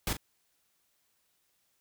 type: noise with echo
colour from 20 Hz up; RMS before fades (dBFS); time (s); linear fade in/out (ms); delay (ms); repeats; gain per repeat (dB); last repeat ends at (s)
pink; -31; 0.07-0.13; 2; 39; 1; -10; 0.169
effects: white hiss -74 dBFS RMS until 1.8 s